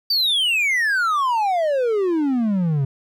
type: exponential sweep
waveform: triangle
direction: down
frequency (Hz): 4699 to 132.2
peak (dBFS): -15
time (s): 0.1-2.85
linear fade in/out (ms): 5
effects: none